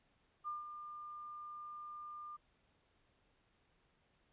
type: tone with ADSR envelope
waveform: sine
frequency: 1200 Hz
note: D6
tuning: 37 cents sharp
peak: -38 dBFS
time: 0.44-2.37 s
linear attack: 36 ms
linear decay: 160 ms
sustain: -8 dB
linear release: 15 ms
effects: pink hiss -75 dBFS RMS until 4.32 s + resampled to 8000 Hz